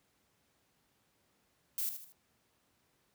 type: noise with echo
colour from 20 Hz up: violet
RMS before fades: -35 dBFS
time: 1.78-1.89 s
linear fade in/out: 0 ms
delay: 77 ms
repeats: 3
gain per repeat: -8 dB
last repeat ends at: 2.121 s
effects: pink hiss -74 dBFS RMS until 3.14 s + high-pass 80 Hz 12 dB/octave